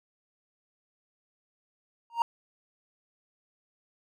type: tone with exponential growth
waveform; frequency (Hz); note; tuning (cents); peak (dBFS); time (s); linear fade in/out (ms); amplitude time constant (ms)
triangle; 932.3; A#5; 0; -16; 2.1-2.22; 1; 25
effects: none